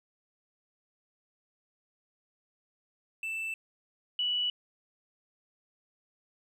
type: tone pair in turn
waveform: triangle / sine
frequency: 2653 / 2951 Hz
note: E7 / F#7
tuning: +10 / -5 cents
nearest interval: major second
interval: 185 cents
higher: second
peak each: -31 / -27 dBFS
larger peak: second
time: 3.23-3.54 / 4.19-4.5 s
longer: neither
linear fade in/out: 2 ms
effects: none